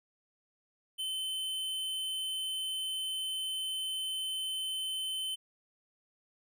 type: tone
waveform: square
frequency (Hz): 3064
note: G7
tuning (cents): -40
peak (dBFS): -34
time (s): 0.98-5.36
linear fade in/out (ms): 20
effects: none